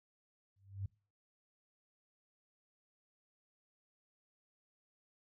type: tone with exponential growth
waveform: sine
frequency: 98 Hz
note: G2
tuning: in tune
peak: -34 dBFS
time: 0.56-0.86 s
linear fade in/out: 5 ms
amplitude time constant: 64 ms
effects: noise-tail reverb RT60 0.4 s tail -25 dB re dry